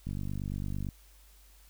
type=click train; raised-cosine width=5 ms; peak=-24 dBFS; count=41; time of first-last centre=0.07-0.888 s; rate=48.9 Hz; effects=added 50 Hz sine -56 dBFS peak until 1.69 s + white hiss -62 dBFS RMS until 1.69 s